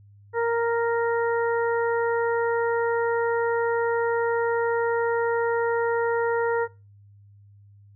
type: harmonic tone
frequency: 465.7 Hz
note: A#4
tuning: 2 cents flat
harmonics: 1 / 2 / 3 / 4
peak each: -22 / -28 / -32 / -34 dBFS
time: 0.33-6.68 s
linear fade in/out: 50 ms
effects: noise-tail reverb RT60 0.3 s tail -23 dB re dry + added 101 Hz sine -49 dBFS peak until 7.95 s